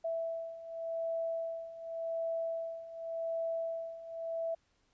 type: beating tone pair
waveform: sine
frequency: 659.3 / 660.18 Hz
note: E5 / E5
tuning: 0 / +2 cents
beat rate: 0.88 Hz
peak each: -40 / -36 dBFS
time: 0.04-4.55 s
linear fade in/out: 10 ms
effects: pink hiss -74 dBFS RMS until 4.93 s + resampled to 16000 Hz